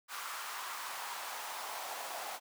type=noise with high-pass filter sweep; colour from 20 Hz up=pink; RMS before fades=-42 dBFS; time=0.08-2.4 s; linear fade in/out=50 ms; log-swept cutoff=1200 to 720 Hz; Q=2.6; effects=none